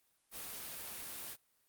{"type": "noise", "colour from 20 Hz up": "white", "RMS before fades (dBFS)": -45, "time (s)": [0.31, 1.37], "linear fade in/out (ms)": 50, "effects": ["white hiss -75 dBFS RMS until 1.68 s", "Opus 32 kbps"]}